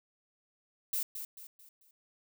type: noise with echo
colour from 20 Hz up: violet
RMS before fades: -33 dBFS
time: 0.93-1.03 s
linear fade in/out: 2 ms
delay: 220 ms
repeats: 4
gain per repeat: -8 dB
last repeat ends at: 1.91 s
effects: none